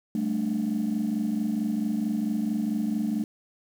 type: chord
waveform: sine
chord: G suspended second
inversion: none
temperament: just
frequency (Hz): 196 / 220.5 / 294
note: G3 / A3 / D4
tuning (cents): 0 / +4 / +2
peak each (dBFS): -30 / -25 / -30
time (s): 0.15-3.24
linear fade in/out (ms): 2
effects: tanh soft clip ceiling -19 dBFS + 8-bit